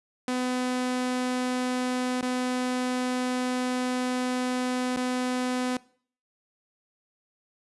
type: tone with dropouts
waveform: sawtooth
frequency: 251.8 Hz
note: B3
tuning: 34 cents sharp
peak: -22 dBFS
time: 0.28-5.77 s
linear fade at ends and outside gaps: 2 ms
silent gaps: 2.212-2.227 / 4.963-4.971 s
effects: noise-tail reverb RT60 0.5 s tail -21 dB re dry + resampled to 24000 Hz

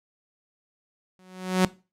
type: tone with exponential growth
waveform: sawtooth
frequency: 185 Hz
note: F#3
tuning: in tune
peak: -11 dBFS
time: 1.19-1.65 s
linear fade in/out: 0 ms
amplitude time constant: 98 ms
effects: noise-tail reverb RT60 0.3 s tail -19 dB re dry + low-pass 11000 Hz 12 dB/octave

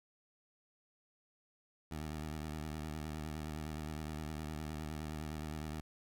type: tone with vibrato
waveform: 15% pulse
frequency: 76.9 Hz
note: D#2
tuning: 20 cents flat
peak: -34 dBFS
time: 1.91-5.81 s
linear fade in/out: 5 ms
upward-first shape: sine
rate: 9.7 Hz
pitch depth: 60 cents each way
effects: none

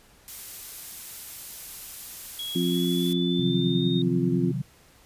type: noise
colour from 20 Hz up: blue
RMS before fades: -38 dBFS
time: 0.28-3.13 s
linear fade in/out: 0 ms
type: tone with pitch glide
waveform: sine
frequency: 3322 to 3686 Hz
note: G#7 to A#7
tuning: 0 to -20 cents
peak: -31 dBFS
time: 2.39-4.02 s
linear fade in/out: 2 ms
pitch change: +180 cents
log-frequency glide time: 2.6-3.89 s
type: harmonic tone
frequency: 87.4 Hz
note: F2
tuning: 2 cents sharp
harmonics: 2 / 3 / 4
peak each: -25 / -27 / -28 dBFS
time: 2.55-4.52 s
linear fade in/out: 10 ms
type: chord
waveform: sine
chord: C diminished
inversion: none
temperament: equal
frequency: 130.81 / 155.56 / 185 Hz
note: C3 / Eb3 / Gb3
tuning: 0 / 0 / 0 cents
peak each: -29 / -32 / -32 dBFS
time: 3.39-4.62 s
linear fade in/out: 5 ms
effects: pink hiss -56 dBFS RMS until 5.05 s + resampled to 32000 Hz

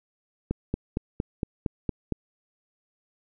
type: click train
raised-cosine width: 3 ms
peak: -13 dBFS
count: 8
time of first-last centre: 0.51-2.123 s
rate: 4.34 Hz
effects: none

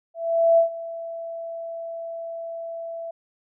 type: tone with ADSR envelope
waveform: sine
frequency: 666 Hz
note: E5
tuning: 18 cents sharp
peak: -12 dBFS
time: 0.14-3.11 s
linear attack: 440 ms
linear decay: 110 ms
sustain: -18 dB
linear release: 6 ms
effects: none

